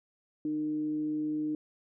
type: tone with frequency modulation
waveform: sine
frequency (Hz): 304.6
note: D#4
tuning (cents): -37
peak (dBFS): -29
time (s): 0.45-1.55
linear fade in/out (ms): 2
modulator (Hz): 153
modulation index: 0.21
effects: none